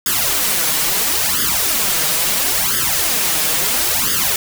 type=noise with flanger; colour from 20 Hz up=white; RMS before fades=-17 dBFS; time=0.06-4.36 s; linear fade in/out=2 ms; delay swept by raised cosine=0.6 to 6.5 ms; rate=0.74 Hz; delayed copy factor=+0.9; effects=none